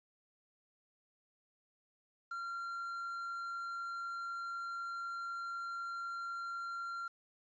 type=tone with quantisation; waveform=triangle; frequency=1378 Hz; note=F6; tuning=24 cents flat; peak=-37 dBFS; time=2.31-7.08 s; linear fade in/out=5 ms; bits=10; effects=resampled to 16000 Hz